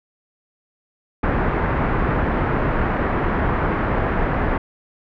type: low-pass noise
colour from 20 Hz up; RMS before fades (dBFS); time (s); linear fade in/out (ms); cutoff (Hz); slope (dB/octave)
pink; -20; 1.23-4.58; 5; 1800; 24
effects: none